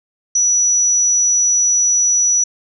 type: tone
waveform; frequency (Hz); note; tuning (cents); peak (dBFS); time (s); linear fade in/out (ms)
sine; 5890; F#8; -9; -11; 0.35-2.44; 5
effects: none